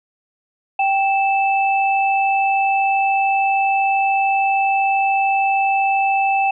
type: tone pair together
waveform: sine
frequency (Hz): 784 / 2637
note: G5 / E7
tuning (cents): 0 / 0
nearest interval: octave + major sixth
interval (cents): 2100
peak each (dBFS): -15 / -21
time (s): 0.79-6.51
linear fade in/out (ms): 5
effects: none